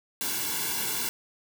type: noise with comb filter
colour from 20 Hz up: white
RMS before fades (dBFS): -30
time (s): 0.21-1.09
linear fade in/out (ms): 0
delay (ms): 1.6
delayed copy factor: -0.95
effects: none